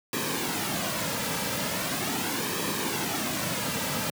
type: noise with flanger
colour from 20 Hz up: pink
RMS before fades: -29 dBFS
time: 0.13-4.1 s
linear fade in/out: 2 ms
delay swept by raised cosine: 1.4 to 2.8 ms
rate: 0.4 Hz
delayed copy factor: -0.55
effects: high-pass 150 Hz 12 dB/octave